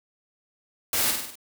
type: noise with echo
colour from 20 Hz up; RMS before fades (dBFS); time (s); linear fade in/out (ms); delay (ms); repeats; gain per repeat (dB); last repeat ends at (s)
white; -25; 0.93-1.11; 2; 49; 5; -4; 1.355
effects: none